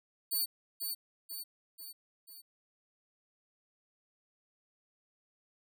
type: tone with echo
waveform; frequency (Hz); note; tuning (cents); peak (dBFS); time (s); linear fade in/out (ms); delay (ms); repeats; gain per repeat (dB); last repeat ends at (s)
5% pulse; 4503; C#8; +26; -23; 0.31-0.46; 20; 490; 4; -5; 2.42
effects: none